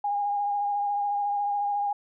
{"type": "tone with vibrato", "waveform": "sine", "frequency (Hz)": 815, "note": "G#5", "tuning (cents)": -33, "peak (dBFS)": -24, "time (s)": [0.04, 1.93], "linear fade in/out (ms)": 5, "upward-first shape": "sine", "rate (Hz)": 14, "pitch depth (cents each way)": 20, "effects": []}